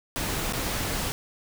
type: noise with dropouts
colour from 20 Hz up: pink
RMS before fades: -29 dBFS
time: 0.16-1.12 s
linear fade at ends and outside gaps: 0 ms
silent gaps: 0.525-0.534 s
effects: none